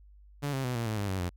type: tone with pitch steps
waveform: sawtooth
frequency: 143.6 / 133.98 / 125.01 / 116.64 / 108.83 / 101.54 / 94.74 / 88.4 Hz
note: D3 / C3 / B2 / A#2 / A2 / G#2 / F#2 / F2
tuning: -39 / +41 / +21 / +1 / -19 / -39 / +41 / +22 cents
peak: -26 dBFS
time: 0.42-1.3 s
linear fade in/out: 20 ms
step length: 110 ms
effects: added 50 Hz sine -52 dBFS peak until 1.36 s